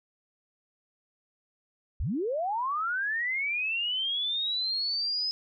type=linear sweep; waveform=sine; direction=up; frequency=40.77 to 5100 Hz; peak=-27 dBFS; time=2-5.31 s; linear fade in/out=0 ms; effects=none